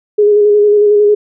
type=tone with vibrato; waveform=sine; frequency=415.3 Hz; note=G#4; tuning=in tune; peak=-5 dBFS; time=0.18-1.15 s; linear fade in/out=10 ms; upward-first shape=square; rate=11 Hz; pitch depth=19 cents each way; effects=none